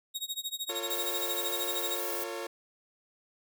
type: tone with tremolo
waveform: sawtooth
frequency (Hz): 3768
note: A#7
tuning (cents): +18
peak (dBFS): -28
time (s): 0.14-2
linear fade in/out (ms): 20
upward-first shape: sine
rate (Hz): 13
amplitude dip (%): 95
type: chord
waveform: sawtooth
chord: F augmented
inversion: none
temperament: equal with one note detuned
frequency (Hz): 349.2 / 451.1 / 554.4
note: F4 / A4 / C#5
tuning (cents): 0 / +43 / 0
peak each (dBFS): -36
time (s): 0.69-2.47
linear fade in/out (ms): 5
type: noise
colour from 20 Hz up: violet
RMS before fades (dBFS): -36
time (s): 0.9-2.24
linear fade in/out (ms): 5
effects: none